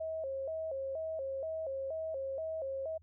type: tone with vibrato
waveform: sine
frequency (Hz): 587.3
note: D5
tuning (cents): 0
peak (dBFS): -35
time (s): 0-2.98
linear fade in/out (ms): 10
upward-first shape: square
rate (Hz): 2.1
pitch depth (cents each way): 150
effects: added 82 Hz sine -59 dBFS peak until 3.02 s